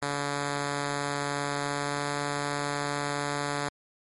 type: tone with pitch glide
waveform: 5% pulse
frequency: 143.1 to 144.1 Hz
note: D3 to D3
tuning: -45 to -33 cents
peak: -17 dBFS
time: 0.02-3.69 s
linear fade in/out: 5 ms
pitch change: +12 cents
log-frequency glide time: 1.68-2.01 s
effects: MP3 48 kbps